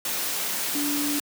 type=tone in noise; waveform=sine; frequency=290.3 Hz; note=D4; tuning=20 cents flat; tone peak=-26 dBFS; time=0.75-1.19 s; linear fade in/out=2 ms; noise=white; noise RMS=-28 dBFS; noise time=0.05-1.2 s; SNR=-1 dB; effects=high-pass 150 Hz 12 dB/octave